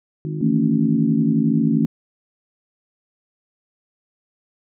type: harmonic tone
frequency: 51.3 Hz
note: G#1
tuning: 21 cents flat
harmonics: 3 / 4 / 5 / 6 / 7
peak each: -24 / -38 / -39 / -33 / -33 dBFS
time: 0.25-1.85 s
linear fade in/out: 0 ms
type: chord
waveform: sine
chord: A major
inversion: second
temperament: equal with one note detuned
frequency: 164.81 / 225 / 277.2 Hz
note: E3 / A3 / C#4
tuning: 0 / +39 / 0 cents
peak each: -22 / -18 / -20 dBFS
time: 0.41-1.86 s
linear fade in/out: 5 ms
effects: none